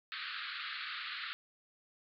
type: band-pass noise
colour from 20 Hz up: pink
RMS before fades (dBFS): -42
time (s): 0.12-1.33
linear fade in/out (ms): 0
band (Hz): 1200 to 4500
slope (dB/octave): 96
effects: none